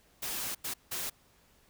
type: noise bursts at uneven times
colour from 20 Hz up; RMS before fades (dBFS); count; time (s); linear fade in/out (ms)
white; -36; 3; 0.22-0.55 / 0.64-0.74 / 0.91-1.1; 10
effects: pink hiss -65 dBFS RMS until 1.69 s